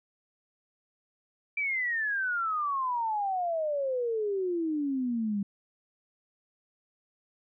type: exponential sweep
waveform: sine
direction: down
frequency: 2349 to 196 Hz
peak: -27 dBFS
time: 1.57-5.43 s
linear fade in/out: 5 ms
effects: none